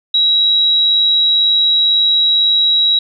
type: tone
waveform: sine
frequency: 3866 Hz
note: B7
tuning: 38 cents flat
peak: -9 dBFS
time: 0.14-2.99 s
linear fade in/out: 5 ms
effects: none

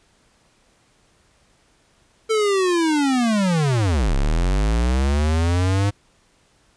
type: linear two-way sweep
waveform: square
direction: down then up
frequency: 448.1 to 32.7 to 102.5 Hz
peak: -17 dBFS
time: 2.29-5.91 s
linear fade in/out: 20 ms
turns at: 4.15 s
effects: pink hiss -59 dBFS RMS until 6.76 s + resampled to 22050 Hz

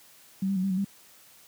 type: tone with pitch steps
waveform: sine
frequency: 191.9 / 196.6 / 184.8 / 195.1 / 185 / 197.8 Hz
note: G3 / G3 / F#3 / G3 / F#3 / G3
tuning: -37 / +5 / -2 / -8 / 0 / +16 cents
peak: -24 dBFS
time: 0.42-0.846 s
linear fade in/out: 5 ms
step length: 71 ms
effects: white hiss -55 dBFS RMS until 1.47 s + high-pass 80 Hz 12 dB/octave

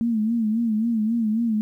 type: tone with vibrato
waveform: sine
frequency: 224 Hz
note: A3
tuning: 31 cents sharp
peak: -19 dBFS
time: 0.01-1.61 s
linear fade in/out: 0 ms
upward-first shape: sine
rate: 3.7 Hz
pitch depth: 92 cents each way
effects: 10-bit

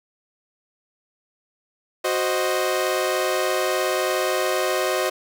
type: chord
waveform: sawtooth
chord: C diminished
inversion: second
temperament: equal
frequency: 370 / 523.3 / 622.3 Hz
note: Gb4 / C5 / Eb5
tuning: 0 / 0 / 0 cents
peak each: -21 dBFS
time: 2.04-5.1 s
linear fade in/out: 10 ms
effects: none

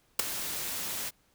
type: noise with ADSR envelope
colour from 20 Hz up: white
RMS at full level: -20 dBFS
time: 0.19-1.11 s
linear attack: 6 ms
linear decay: 7 ms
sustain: -15 dB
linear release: 31 ms
effects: pink hiss -68 dBFS RMS until 1.34 s

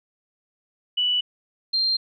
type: tone pair in turn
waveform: sine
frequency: 2960 / 4179 Hz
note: F#7 / C8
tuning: 0 / -3 cents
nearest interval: tritone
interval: 597 cents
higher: second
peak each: -19 dBFS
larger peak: neither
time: 0.97-1.21 / 1.73-1.97 s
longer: neither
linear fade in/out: 10 ms
effects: none

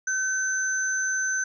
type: tone pair together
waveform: sine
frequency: 1534 / 6136 Hz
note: G6 / G8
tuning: -38 / -38 cents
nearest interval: 2 octaves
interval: 2400 cents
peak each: -25 / -28 dBFS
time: 0.07-1.44 s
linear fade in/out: 5 ms
effects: none

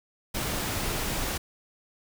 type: noise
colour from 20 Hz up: pink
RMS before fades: -30 dBFS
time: 0.34-1.38 s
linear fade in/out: 10 ms
effects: none

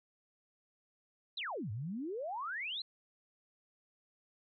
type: exponential two-way sweep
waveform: sine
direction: down then up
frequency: 4253 to 98 to 4253 Hz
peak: -37 dBFS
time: 1.37-2.82 s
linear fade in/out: 5 ms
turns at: 1.71 s
effects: none

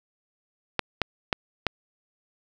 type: clicks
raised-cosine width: 0.3 ms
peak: -6 dBFS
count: 4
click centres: 0.793 / 1.017 / 1.328 / 1.667 s
effects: none

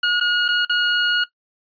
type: tone with dropouts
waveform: 25% pulse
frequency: 1441 Hz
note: F#6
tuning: 46 cents flat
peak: -12 dBFS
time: 0.03-1.24 s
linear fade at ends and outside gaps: 5 ms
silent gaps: 0.2-0.209 / 0.482-0.486 / 0.651-0.695 s
effects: noise-tail reverb RT60 0.1 s tail -17 dB re dry + resampled to 11025 Hz

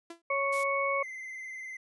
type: tone with exponential decay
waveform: sawtooth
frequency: 337.2 Hz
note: E4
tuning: 39 cents sharp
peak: -35 dBFS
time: 0.1-0.22 s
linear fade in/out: 5 ms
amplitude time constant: 26 ms
type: harmonic tone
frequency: 554 Hz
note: C#5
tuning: 1 cent flat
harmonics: 1 / 2 / 4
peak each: -31 / -31 / -31 dBFS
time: 0.3-1.03 s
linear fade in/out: 5 ms
type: noise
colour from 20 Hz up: blue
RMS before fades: -40 dBFS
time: 0.52-0.64 s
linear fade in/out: 10 ms
type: tone with vibrato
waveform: triangle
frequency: 2062 Hz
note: C7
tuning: 26 cents flat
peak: -37 dBFS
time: 1.03-1.77 s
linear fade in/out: 5 ms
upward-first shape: sine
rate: 20 Hz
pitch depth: 45 cents each way
effects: resampled to 24000 Hz

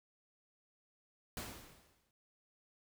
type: noise with exponential decay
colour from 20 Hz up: pink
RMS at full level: -42 dBFS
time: 1.37-2.11 s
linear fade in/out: 1 ms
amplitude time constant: 160 ms
effects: none

